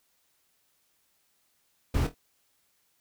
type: noise with echo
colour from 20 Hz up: brown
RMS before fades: -26 dBFS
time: 1.94-2.07 s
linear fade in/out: 5 ms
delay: 25 ms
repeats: 3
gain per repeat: -10 dB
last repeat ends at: 2.145 s
effects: white hiss -71 dBFS RMS until 3 s